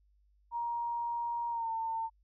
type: tone with pitch glide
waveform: sine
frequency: 942 to 902.1 Hz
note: A#5 to A5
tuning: +18 to +43 cents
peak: -32 dBFS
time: 0.51-2.1 s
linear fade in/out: 50 ms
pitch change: -75 cents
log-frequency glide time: 1.5-1.7 s
effects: added 50 Hz sine -65 dBFS peak until 2.23 s